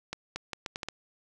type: accelerating click train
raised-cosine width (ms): 0.2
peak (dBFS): -17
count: 7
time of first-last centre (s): 0.13-0.886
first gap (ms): 230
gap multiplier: 0.75
effects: none